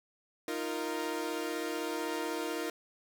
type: chord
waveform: sawtooth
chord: Eb suspended second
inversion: none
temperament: equal with one note detuned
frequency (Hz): 311.1 / 347 / 466.2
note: Eb4 / F4 / Bb4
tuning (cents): 0 / -11 / 0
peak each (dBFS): -34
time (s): 0.48-2.7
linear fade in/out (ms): 2
effects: none